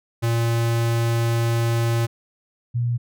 square / sine tone pair in turn, 116.2 / 119.81 Hz, A#2 / A#2, -5 / +48 cents, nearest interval minor second, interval 53 cents, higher second, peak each -19 dBFS, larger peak neither, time 0.22-2.07 / 2.74-2.98 s, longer first, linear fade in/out 20 ms, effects none

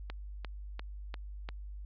click train, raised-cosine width 0.3 ms, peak -25 dBFS, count 5, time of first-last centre 0.1-1.489 s, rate 2.88 Hz, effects added 50 Hz sine -41 dBFS peak until 1.85 s + resampled to 11025 Hz

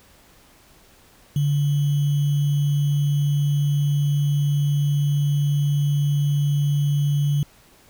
sine tone with sample-and-hold, 144.2 Hz, D3, 31 cents flat, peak -17 dBFS, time 1.36-7.43 s, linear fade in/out 2 ms, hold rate 3150 Hz, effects pink hiss -53 dBFS RMS until 7.89 s

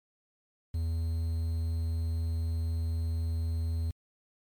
triangle tone with quantisation, 82 Hz, E2, 9 cents flat, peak -26 dBFS, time 0.74-3.91 s, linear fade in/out 5 ms, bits 9, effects MP3 96 kbps

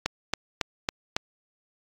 click train, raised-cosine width 0.2 ms, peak -7 dBFS, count 5, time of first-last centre 0.06-1.165 s, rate 3.62 Hz, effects AAC 48 kbps

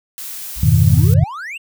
blue noise, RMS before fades -29 dBFS, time 0.18-1.14 s, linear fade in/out 0 ms
triangle exponential sweep, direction up, 51.5 to 2871 Hz, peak -24 dBFS, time 0.56-1.58 s, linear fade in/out 10 ms
sine chord, F half-diminished seventh, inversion none, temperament equal, 87.31 / 103.83 / 123.47 / 155.56 Hz, F2 / Ab2 / Cb3 / Eb3, 0 / 0 / 0 / 0 cents, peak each -14 dBFS, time 0.63-1.24 s, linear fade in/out 5 ms
effects none

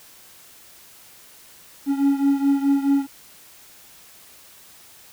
triangle beating tone pair, 277.2 / 281.9 Hz, C#4 / C#4, 0 / +29 cents, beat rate 4.7 Hz, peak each -16 / -20 dBFS, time 1.86-3.07 s, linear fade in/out 50 ms, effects white hiss -48 dBFS RMS until 5.12 s

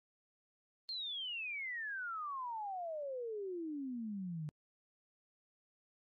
sine exponential sweep, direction down, 4275 to 146.83 Hz, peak -39 dBFS, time 0.89-4.49 s, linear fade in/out 0 ms, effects Opus 32 kbps

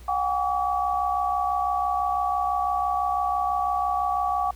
sine tone cluster, 731 / 797 / 1141 Hz, F#5 / G5 / C#6, -21 / +28 / +50 cents, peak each -26 / -27 / -26 dBFS, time 0.08-4.51 s, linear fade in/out 5 ms, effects added 60 Hz sine -42 dBFS peak until 4.55 s + pink hiss -53 dBFS RMS until 4.55 s

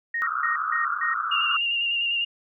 sine tone bursts, 1864.7 Hz, A#6, in tune, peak -24 dBFS, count 4, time 0.14-1.14 s, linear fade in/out 5 ms, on 130 ms, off 160 ms
pink band-pass noise, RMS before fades -27 dBFS, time 0.22-1.57 s, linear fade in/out 0 ms, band 1200 to 1400 Hz, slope 96 dB/octave
sine tone with vibrato, 2797 Hz, F7, 2 cents sharp, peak -22 dBFS, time 1.31-2.25 s, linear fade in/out 10 ms, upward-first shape square, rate 10 Hz, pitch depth 24 cents each way
effects none

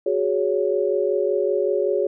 sine chord, F# suspended second, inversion none, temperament equal with one note detuned, 370 / 415.3 / 558.9 Hz, F#4 / G#4 / C#5, 0 / 0 / +14 cents, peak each -23 / -22 / -23 dBFS, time 0.06-2.07 s, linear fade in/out 5 ms, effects none

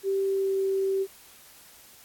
sine tone with pitch glide, 389.9 to 387 Hz, G4 to G4, -9 to -22 cents, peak -23 dBFS, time 0.03-1.07 s, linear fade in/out 50 ms, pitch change -13 cents, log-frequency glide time 0.23-0.57 s, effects white hiss -52 dBFS RMS until 2.04 s + AAC 64 kbps

